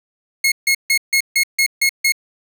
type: tone bursts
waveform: sawtooth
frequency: 2166 Hz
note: C#7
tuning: 41 cents flat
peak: -9 dBFS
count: 8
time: 0.44-2.122 s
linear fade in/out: 5 ms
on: 79 ms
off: 150 ms
effects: none